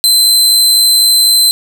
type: tone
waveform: sawtooth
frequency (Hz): 4076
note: C8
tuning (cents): -46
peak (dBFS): -3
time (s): 0.04-1.51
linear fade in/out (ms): 0
effects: none